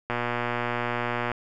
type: click train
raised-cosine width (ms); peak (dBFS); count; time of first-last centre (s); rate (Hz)
0.5; -12; 147; 0.1-1.317; 120
effects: none